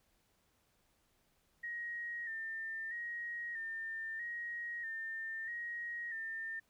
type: tone with vibrato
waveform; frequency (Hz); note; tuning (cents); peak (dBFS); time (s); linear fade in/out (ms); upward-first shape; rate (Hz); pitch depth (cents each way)
sine; 1843; A#6; -20; -39; 1.63-6.6; 10; square; 0.78; 41
effects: pink hiss -75 dBFS RMS until 6.69 s